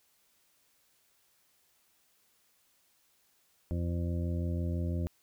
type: harmonic tone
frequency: 86 Hz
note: F2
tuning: 26 cents flat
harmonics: 1 / 2 / 3 / 4 / 6 / 7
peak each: -31 / -37 / -41 / -43 / -47 / -48 dBFS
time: 3.71-5.07 s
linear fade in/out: 0 ms
effects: white hiss -70 dBFS RMS until 5.22 s